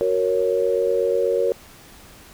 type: chord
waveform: sine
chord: F# major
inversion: none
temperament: equal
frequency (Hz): 370 / 466.2 / 554.4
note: F#4 / A#4 / C#5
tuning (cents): 0 / 0 / 0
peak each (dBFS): -24 / -20 / -22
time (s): 0.01-1.52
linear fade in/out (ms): 0
effects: pink hiss -46 dBFS RMS until 2.33 s